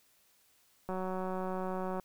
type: click train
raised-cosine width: 1 ms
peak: -24 dBFS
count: 207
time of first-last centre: 0.89-1.998 s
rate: 186 Hz
effects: white hiss -68 dBFS RMS until 2.04 s